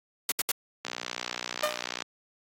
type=noise bursts; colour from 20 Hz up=white; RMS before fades=-26 dBFS; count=3; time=0.29-0.516 s; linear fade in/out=2 ms; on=28 ms; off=71 ms
type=click train; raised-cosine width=0.2 ms; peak=-15 dBFS; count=72; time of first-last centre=0.85-2.022 s; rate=60.6 Hz
type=tone with exponential decay; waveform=sawtooth; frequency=605 Hz; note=D#5; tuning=49 cents flat; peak=-19 dBFS; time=1.63-1.85 s; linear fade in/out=5 ms; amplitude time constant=47 ms
effects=high-pass 200 Hz 12 dB/octave + AAC 48 kbps